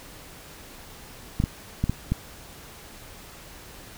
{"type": "clicks", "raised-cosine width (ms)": 5, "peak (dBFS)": -10, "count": 5, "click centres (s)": [1.401, 1.439, 1.84, 1.896, 2.12], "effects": ["pink hiss -45 dBFS RMS until 3.97 s"]}